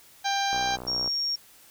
harmonic tone, 792 Hz, G5, 18 cents sharp, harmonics 1 / 2 / 3 / 4 / 5 / 6 / 7 / 8, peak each -26 / -32 / -37 / -36 / -33 / -38 / -39 / -37 dBFS, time 0.24-0.77 s, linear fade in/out 20 ms
click train, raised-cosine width 1 ms, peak -23 dBFS, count 35, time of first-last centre 0.53-1.077 s, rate 62.2 Hz
sine tone, 5550 Hz, F8, 12 cents flat, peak -25 dBFS, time 0.87-1.36 s, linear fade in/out 10 ms
effects white hiss -54 dBFS RMS until 1.7 s

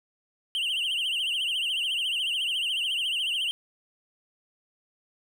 triangle tone with vibrato, 2960 Hz, F#7, in tune, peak -24 dBFS, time 0.55-3.51 s, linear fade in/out 0 ms, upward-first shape triangle, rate 14 Hz, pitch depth 160 cents each way, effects none

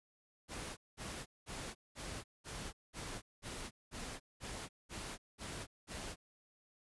pink noise bursts, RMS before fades -45 dBFS, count 12, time 0.48-6.16 s, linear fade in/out 50 ms, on 290 ms, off 200 ms, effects resampled to 24000 Hz

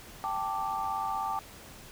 sine chord, G suspended second, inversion none, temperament equal, 784 / 880 / 1174.7 Hz, G5 / A5 / D6, 0 / 0 / 0 cents, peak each -34 dBFS, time 0.24-1.39 s, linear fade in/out 0 ms, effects pink hiss -49 dBFS RMS until 1.91 s

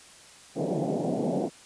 pink band-pass noise, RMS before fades -28 dBFS, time 0.55-1.5 s, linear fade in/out 50 ms, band 150 to 740 Hz, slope 48 dB/octave, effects white hiss -51 dBFS RMS until 1.65 s + resampled to 22050 Hz

